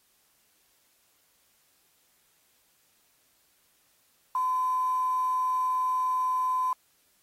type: tone with quantisation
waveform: sine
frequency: 1018 Hz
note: C6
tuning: 48 cents flat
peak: -24 dBFS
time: 4.35-6.73 s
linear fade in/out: 2 ms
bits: 8
effects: white hiss -67 dBFS RMS until 7.22 s + AAC 48 kbps